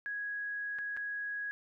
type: tone with dropouts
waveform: sine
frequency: 1661.2 Hz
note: G#6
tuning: in tune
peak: -35 dBFS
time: 0.06-1.51 s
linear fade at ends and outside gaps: 0 ms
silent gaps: 0.786-0.789 / 0.966-0.972 s
effects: none